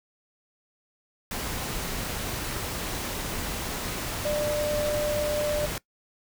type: tone in noise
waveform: sine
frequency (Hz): 595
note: D5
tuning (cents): +22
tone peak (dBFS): -25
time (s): 4.25-5.66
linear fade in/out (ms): 2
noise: pink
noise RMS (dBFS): -32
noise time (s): 1.31-5.78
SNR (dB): +4
effects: noise-tail reverb RT60 0.1 s tail -21 dB re dry